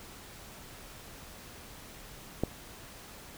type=click; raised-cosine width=2 ms; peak=-14 dBFS; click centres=2.436 s; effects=pink hiss -49 dBFS RMS until 3.37 s